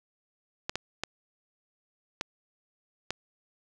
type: clicks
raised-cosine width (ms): 0.2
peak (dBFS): -13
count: 5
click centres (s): 0.695 / 0.756 / 1.036 / 2.211 / 3.106
effects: none